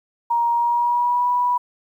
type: tone with pitch glide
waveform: sine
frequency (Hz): 941 to 979.8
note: A#5 to B5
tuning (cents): +16 to -14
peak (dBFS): -16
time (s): 0.3-1.58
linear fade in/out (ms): 10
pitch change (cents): +70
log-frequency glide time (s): 0.52-1.28
effects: 9-bit